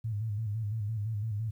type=tone with vibrato; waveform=sine; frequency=107.5 Hz; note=A2; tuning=40 cents flat; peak=-30 dBFS; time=0.04-1.51 s; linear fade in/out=10 ms; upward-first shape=square; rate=5.9 Hz; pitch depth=75 cents each way; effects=11-bit